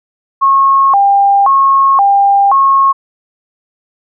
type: tone with vibrato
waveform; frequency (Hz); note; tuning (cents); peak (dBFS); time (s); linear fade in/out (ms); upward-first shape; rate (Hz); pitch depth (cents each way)
sine; 932.3; A#5; 0; -5; 0.41-2.93; 20; square; 0.95; 270
effects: none

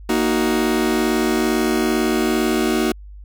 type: chord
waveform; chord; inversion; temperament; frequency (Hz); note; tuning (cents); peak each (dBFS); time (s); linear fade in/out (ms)
40% pulse; D# minor; second; just; 233.3 / 311.1 / 373.4; A#3 / D#4 / F#4; +2 / 0 / +16; -20; 0.09-2.92; 5
effects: added 50 Hz sine -35 dBFS peak until 3.24 s

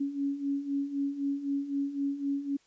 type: beating tone pair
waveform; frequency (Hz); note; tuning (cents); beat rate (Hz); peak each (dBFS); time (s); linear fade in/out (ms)
sine; 277.2 / 281.1; C#4 / C#4; 0 / +24; 3.9; -35 / -30; 0-2.57; 10
effects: white hiss -66 dBFS RMS until 2.66 s + resampled to 16000 Hz

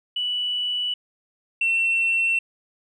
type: tone pair in turn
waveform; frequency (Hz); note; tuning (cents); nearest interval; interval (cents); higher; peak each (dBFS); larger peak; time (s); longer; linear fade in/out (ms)
sine; 2958 / 2703; F#7 / E7; -1 / +43; major second; 156; first; -22 / -17; second; 0.16-0.94 / 1.61-2.39; neither; 5
effects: tanh soft clip ceiling -15 dBFS

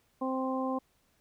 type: harmonic tone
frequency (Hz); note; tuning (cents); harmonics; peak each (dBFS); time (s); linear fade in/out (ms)
261.6; C4; 0; 1 / 2 / 3 / 4; -32 / -35 / -38 / -37; 0.21-0.79; 10
effects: pink hiss -71 dBFS RMS until 1.2 s

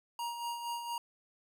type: tone with tremolo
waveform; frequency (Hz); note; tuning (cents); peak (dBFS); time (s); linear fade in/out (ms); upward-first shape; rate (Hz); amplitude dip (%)
square; 944; A#5; +22; -35; 0.19-0.98; 2; sine; 4.3; 50
effects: none

